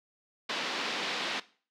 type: band-pass noise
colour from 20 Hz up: white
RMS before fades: -34 dBFS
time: 0.49-1.4 s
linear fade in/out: 5 ms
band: 200 to 4200 Hz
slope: 24 dB/octave
effects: noise-tail reverb RT60 0.4 s tail -18 dB re dry